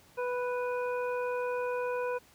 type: harmonic tone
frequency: 493.9 Hz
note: B4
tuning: in tune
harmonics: 1 / 2 / 3 / 5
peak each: -31 / -37 / -41 / -45 dBFS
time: 0.17-2.19 s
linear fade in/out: 20 ms
effects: pink hiss -60 dBFS RMS until 2.34 s + high-pass 60 Hz 12 dB/octave